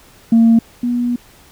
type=tone pair in turn; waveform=sine; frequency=228.6 / 242.2 Hz; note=A#3 / B3; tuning=-34 / -34 cents; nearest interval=minor second; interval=100 cents; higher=second; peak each=-5 / -14 dBFS; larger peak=first; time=0.32-0.59 / 0.83-1.16 s; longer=second; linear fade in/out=5 ms; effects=tanh soft clip ceiling -4 dBFS + pink hiss -46 dBFS RMS until 1.51 s